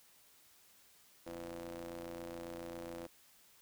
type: ring-modulated tone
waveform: sawtooth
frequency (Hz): 87.3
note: F2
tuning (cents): 0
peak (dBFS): -37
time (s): 1.26-3.07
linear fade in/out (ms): 10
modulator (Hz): 421
effects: white hiss -65 dBFS RMS until 3.61 s